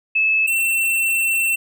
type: tone pair in turn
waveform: sine / square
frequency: 2606 / 2696 Hz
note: E7 / E7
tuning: -20 / +38 cents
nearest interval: minor second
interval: 58 cents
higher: second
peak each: -14 / -17 dBFS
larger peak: first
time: 0.15-0.47 / 0.47-1.56 s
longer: second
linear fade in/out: 10 ms
effects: none